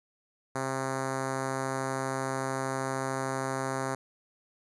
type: tone with notch filter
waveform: 5% pulse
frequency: 133.1 Hz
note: C3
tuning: 30 cents sharp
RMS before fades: -32 dBFS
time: 0.55-3.95 s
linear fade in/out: 5 ms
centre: 3300 Hz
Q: 0.73
effects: resampled to 24000 Hz